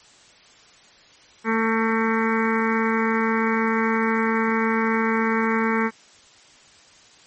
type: harmonic tone with a mistuned harmonic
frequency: 223.9 Hz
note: A3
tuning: 30 cents sharp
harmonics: 1 / 2 / 4 / 5 / 6 / 7 / 8 / 9 / 10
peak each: -22 / -25 / -28 / -29 / -30 / -30 / -31 / -32 / -32 dBFS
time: 1.44-5.91 s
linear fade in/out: 50 ms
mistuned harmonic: 8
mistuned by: +37 cents
effects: white hiss -51 dBFS RMS until 7.26 s + MP3 32 kbps